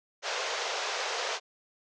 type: band-pass noise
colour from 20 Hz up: pink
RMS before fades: -33 dBFS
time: 0.22-1.4 s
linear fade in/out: 50 ms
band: 440 to 6600 Hz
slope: 48 dB/octave
effects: none